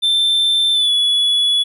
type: tone with pitch glide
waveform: triangle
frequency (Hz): 3556 to 3403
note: A7 to G#7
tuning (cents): +18 to +41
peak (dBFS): -11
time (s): 0.02-1.64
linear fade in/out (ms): 20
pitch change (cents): -77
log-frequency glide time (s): 0.73-0.91
effects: none